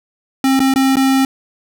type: tone with dropouts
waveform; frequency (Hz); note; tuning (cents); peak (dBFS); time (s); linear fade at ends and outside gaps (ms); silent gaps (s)
square; 267.1; C4; +36; -11; 0.44-1.25; 2; 0.594-0.602 / 0.739-0.759 / 0.957-0.968
effects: none